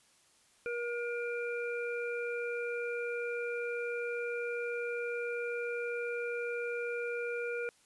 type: harmonic tone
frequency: 476.3 Hz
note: A#4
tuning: 37 cents sharp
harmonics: 1 / 3 / 5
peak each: -35 / -40 / -42 dBFS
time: 0.66-7.69 s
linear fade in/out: 0 ms
effects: white hiss -66 dBFS RMS until 7.85 s + resampled to 24000 Hz